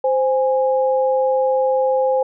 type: tone pair together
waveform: sine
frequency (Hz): 521 / 826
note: C5 / G#5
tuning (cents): -7 / -10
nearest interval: minor sixth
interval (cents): 797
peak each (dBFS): -15 / -21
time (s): 0.04-2.23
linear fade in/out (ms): 5
effects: none